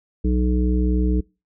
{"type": "harmonic tone", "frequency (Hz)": 61.74, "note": "B1", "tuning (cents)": 0, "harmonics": [1, 3, 5, 7], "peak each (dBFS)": [-18, -23, -25, -30], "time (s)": [0.24, 1.21], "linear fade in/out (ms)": 10, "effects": ["noise-tail reverb RT60 0.3 s tail -26 dB re dry"]}